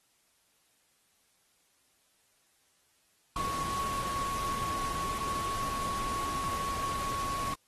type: tone in noise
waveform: sine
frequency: 1108.7 Hz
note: C#6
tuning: in tune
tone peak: -32 dBFS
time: 3.36-7.54 s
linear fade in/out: 2 ms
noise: pink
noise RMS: -39 dBFS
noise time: 3.36-7.54 s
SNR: +4 dB
effects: white hiss -70 dBFS RMS until 7.67 s + AAC 32 kbps